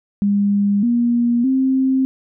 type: tone with pitch steps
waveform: sine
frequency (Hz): 202.2 / 238.1 / 263.7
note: G#3 / A#3 / C4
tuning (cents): -46 / +37 / +14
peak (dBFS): -13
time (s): 0.22-2.05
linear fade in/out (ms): 0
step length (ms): 610
effects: none